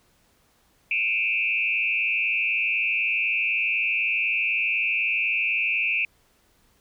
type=tone with frequency modulation; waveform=sine; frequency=2506 Hz; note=D#7; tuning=12 cents sharp; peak=-21 dBFS; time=0.91-6.05 s; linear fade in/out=2 ms; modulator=112 Hz; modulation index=1.7; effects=pink hiss -63 dBFS RMS until 6.8 s